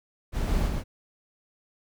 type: noise with echo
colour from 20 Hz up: brown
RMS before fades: -27 dBFS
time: 0.32-0.71 s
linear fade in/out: 50 ms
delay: 130 ms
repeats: 1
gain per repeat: -2 dB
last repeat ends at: 0.84 s
effects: none